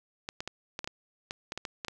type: clicks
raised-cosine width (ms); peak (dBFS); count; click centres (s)
0.2; -18; 12; 0.289 / 0.405 / 0.476 / 0.791 / 0.844 / 0.875 / 1.309 / 1.521 / 1.576 / 1.652 / 1.848 / 1.883
effects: none